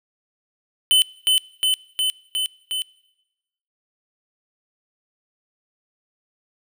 square tone with echo, 3034 Hz, F#7, 43 cents sharp, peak -13 dBFS, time 0.91-1.02 s, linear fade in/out 0 ms, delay 360 ms, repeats 5, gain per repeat -2 dB, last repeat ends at 2.82 s, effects noise-tail reverb RT60 1.0 s tail -23 dB re dry

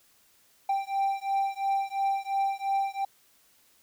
triangle beating tone pair, 784 / 786.9 Hz, G5 / G5, 0 / +6 cents, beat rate 2.9 Hz, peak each -27 / -27 dBFS, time 0.69-3.05 s, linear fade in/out 5 ms, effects white hiss -63 dBFS RMS until 3.82 s

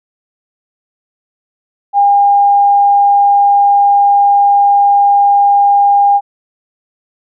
sine tone, 807 Hz, G#5, 50 cents flat, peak -5 dBFS, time 1.93-6.21 s, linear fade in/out 50 ms, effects none

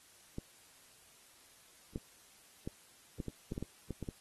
clicks, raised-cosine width 3 ms, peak -26 dBFS, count 11, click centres 0.384 / 1.959 / 2.675 / 3.202 / 3.283 / 3.521 / 3.579 / 3.626 / 3.907 / 4.027 / 4.088 s, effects white hiss -62 dBFS RMS until 4.2 s + AAC 32 kbps

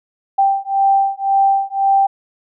sine beating tone pair, 784 / 785.9 Hz, G5 / G5, 0 / +4 cents, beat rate 1.9 Hz, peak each -15 dBFS, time 0.38-2.07 s, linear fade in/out 10 ms, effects none

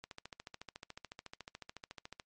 click train, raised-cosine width 0.2 ms, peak -28 dBFS, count 31, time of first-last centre 0.04-2.198 s, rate 13.9 Hz, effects noise-tail reverb RT60 0.1 s tail -24 dB re dry + MP3 48 kbps

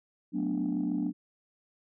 sine chord, B minor seventh, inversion second, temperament equal, 185 / 220 / 246.9 / 293.7 Hz, F#3 / A3 / B3 / D4, 0 / 0 / 0 / 0 cents, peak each -33 / -35 / -32 / -30 dBFS, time 0.32-1.13 s, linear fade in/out 50 ms, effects tanh soft clip ceiling -22 dBFS

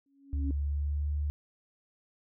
sine tone with exponential growth, 277.2 Hz, C#4, in tune, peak -31 dBFS, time 0.06-0.51 s, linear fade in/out 2 ms, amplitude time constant 97 ms
sine tone with pitch glide, 71.5 to 73.47 Hz, D2 to D2, -46 to +1 cents, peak -28 dBFS, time 0.33-1.3 s, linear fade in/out 0 ms, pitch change +47 cents, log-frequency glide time 0.54-1.11 s
effects none

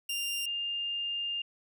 sawtooth / sine tone pair in turn, 2794 / 2808 Hz, F7 / F7, 0 / +9 cents, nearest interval unison, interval 9 cents, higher second, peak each -28 / -31 dBFS, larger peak first, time 0.09-0.46 / 0.46-1.42 s, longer second, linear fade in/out 5 ms, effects none

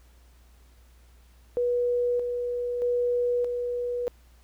sine tone with tremolo, 486.5 Hz, B4, 26 cents flat, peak -22 dBFS, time 1.57-4.08 s, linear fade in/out 0 ms, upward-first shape square, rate 0.8 Hz, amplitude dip 40%, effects added 60 Hz sine -53 dBFS peak until 4.43 s + pink hiss -63 dBFS RMS until 4.43 s

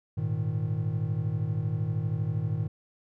triangle chord, Ab suspended second, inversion none, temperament equal, 103.83 / 116.54 / 155.56 Hz, Ab2 / Bb2 / Eb3, 0 / 0 / 0 cents, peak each -29 dBFS, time 0.17-2.68 s, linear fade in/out 10 ms, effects none

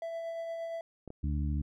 triangle tone with tremolo, 664 Hz, E5, 12 cents sharp, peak -32 dBFS, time 0.02-0.81 s, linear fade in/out 2 ms, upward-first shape triangle, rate 8.6 Hz, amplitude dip 30%
clicks, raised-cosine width 2 ms, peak -30 dBFS, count 2, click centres 1.077 / 1.104 s
harmonic tone, 73.42 Hz, D2, in tune, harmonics 1 / 2 / 3 / 4, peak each -30 / -36 / -40 / -42 dBFS, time 1.23-1.62 s, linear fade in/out 10 ms
effects none

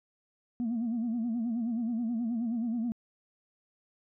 sine tone with vibrato, 232.3 Hz, A#3, 6 cents flat, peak -27 dBFS, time 0.6-2.92 s, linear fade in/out 0 ms, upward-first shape sine, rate 9.4 Hz, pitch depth 95 cents each way, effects tanh soft clip ceiling -26 dBFS

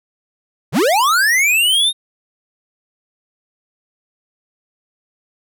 square linear sweep, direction up, 92.5 to 3729 Hz, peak -12 dBFS, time 0.72-1.93 s, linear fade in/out 50 ms, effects none

